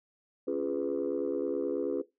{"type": "chord", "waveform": "sine", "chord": "C# dominant seventh", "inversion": "none", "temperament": "just", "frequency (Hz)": [277.2, 346.5, 415.8, 498.9], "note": ["C#4", "E#4", "G#4", "B4"], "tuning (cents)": [0, -14, 2, 17], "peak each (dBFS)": [-34, -33, -33, -33], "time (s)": [0.47, 2.02], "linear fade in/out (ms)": 10, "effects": ["noise-tail reverb RT60 0.2 s tail -17 dB re dry", "tanh soft clip ceiling -22 dBFS"]}